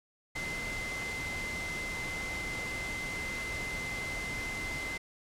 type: tone in noise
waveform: sine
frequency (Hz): 2062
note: C7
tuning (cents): -26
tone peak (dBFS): -36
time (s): 0.35-4.98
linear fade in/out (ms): 10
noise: pink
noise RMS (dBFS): -40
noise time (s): 0.35-4.98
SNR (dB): +1
effects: low-pass 9000 Hz 12 dB/octave

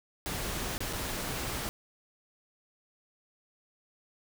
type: noise with dropouts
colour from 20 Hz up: pink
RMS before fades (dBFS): -35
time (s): 0.26-1.69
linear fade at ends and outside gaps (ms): 0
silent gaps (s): 0.78-0.805 / 0.928-0.933
effects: none

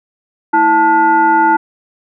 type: tone with frequency modulation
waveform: sine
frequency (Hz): 880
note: A5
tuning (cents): 0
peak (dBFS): -7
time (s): 0.53-1.57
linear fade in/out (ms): 10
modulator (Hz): 553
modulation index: 0.82
effects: none

